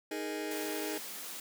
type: chord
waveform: sawtooth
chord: D# suspended fourth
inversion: none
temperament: just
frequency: 311.1 / 414.8 / 466.7 Hz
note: D#4 / G#4 / A#4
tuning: 0 / -2 / +2 cents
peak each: -34 / -35 / -39 dBFS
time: 0.11-0.98 s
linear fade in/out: 5 ms
type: high-pass noise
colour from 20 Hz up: white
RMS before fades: -43 dBFS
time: 0.51-1.4 s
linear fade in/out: 2 ms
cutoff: 160 Hz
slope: 96 dB/octave
effects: none